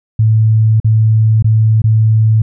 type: tone with dropouts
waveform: sine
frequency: 110 Hz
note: A2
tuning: in tune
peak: -6 dBFS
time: 0.19-2.42 s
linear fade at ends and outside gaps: 5 ms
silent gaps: 0.801-0.845 / 1.425-1.444 / 1.819-1.84 s
effects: none